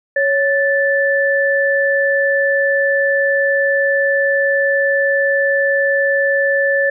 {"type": "tone pair together", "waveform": "sine", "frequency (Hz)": [554.4, 1755.2], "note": ["C#5", "A6"], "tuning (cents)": [0, -5], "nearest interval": "octave + minor sixth", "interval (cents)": 1995, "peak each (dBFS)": -15, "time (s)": [0.16, 6.9], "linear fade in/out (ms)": 5, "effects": []}